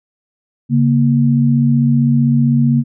sine tone pair together, 139.1 / 234.7 Hz, C#3 / A#3, +6 / +12 cents, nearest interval major sixth, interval 906 cents, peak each -12 dBFS, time 0.69-2.84 s, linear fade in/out 50 ms, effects none

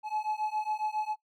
triangle beating tone pair, 852 / 859.3 Hz, G#5 / A5, +44 / -41 cents, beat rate 7.3 Hz, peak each -31 dBFS, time 0.03-1.16 s, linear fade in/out 50 ms, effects noise-tail reverb RT60 0.1 s tail -20 dB re dry

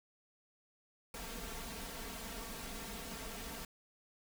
pink noise with comb filter, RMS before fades -45 dBFS, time 1.14-3.65 s, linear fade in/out 2 ms, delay 4.4 ms, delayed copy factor +0.95, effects none

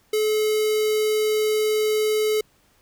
square tone with notch filter, 429.5 Hz, A4, 42 cents flat, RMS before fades -21 dBFS, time 0.13-2.41 s, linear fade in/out 5 ms, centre 1400 Hz, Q 1.8, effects pink hiss -61 dBFS RMS until 2.81 s

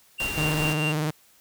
triangle tone with tremolo, 2771 Hz, F7, 14 cents flat, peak -23 dBFS, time 0.18-0.93 s, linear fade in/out 20 ms, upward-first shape triangle, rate 4.7 Hz, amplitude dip 65%
pink noise, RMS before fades -33 dBFS, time 0.2-0.73 s, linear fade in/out 0 ms
sawtooth tone with vibrato, 153.2 Hz, D#3, 27 cents flat, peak -20 dBFS, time 0.37-1.11 s, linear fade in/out 10 ms, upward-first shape square, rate 20 Hz, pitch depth 53 cents each way
effects white hiss -58 dBFS RMS until 1.4 s

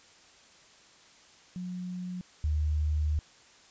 sine tone pair in turn, 180.7 / 75.97 Hz, F#3 / D#2, -41 / -41 cents, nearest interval octave + minor third, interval 1500 cents, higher first, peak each -34 / -25 dBFS, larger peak second, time 1.56-2.21 / 2.44-3.19 s, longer second, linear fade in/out 0 ms, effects white hiss -57 dBFS RMS until 3.7 s + resampled to 16000 Hz

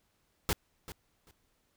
pink noise with echo, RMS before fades -29 dBFS, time 0.49-0.53 s, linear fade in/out 0 ms, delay 390 ms, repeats 2, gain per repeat -15 dB, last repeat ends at 1.31 s, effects pink hiss -74 dBFS RMS until 1.76 s

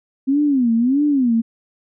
sine tone with vibrato, 259.5 Hz, C4, 14 cents flat, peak -13 dBFS, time 0.27-1.42 s, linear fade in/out 20 ms, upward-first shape sine, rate 1.6 Hz, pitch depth 230 cents each way, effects none

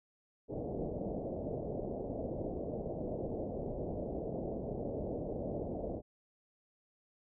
white low-pass noise, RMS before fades -39 dBFS, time 0.48-6.02 s, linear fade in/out 50 ms, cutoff 650 Hz, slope 48 dB/octave, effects none

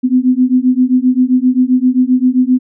sine beating tone pair, 250 / 257.6 Hz, B3 / C4, +21 / -27 cents, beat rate 7.6 Hz, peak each -11 / -11 dBFS, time 0.03-2.59 s, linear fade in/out 20 ms, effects none

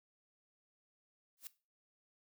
blue noise with exponential growth, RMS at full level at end -42 dBFS, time 1.37-1.47 s, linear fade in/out 1 ms, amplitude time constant 20 ms, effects noise-tail reverb RT60 0.3 s tail -17 dB re dry

